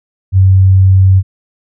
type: tone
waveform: sine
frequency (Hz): 95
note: F#2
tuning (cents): +46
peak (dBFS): -3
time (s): 0.32-1.23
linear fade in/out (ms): 50
effects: none